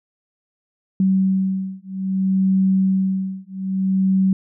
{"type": "beating tone pair", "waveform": "sine", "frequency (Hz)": [190.2, 190.81], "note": ["F#3", "G3"], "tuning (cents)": [48, -46], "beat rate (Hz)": 0.61, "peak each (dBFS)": -19, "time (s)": [1, 4.33], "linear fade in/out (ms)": 2, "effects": []}